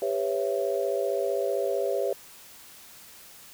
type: chord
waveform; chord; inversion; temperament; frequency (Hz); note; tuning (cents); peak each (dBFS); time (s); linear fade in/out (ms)
sine; C# half-diminished seventh; second; just; 399.1 / 498.9 / 554.4 / 665.2; G4 / B4 / C#5 / E5; +31 / +17 / 0 / +16; -29 / -31 / -29 / -32; 0.02-2.13; 2
effects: white hiss -49 dBFS RMS until 3.53 s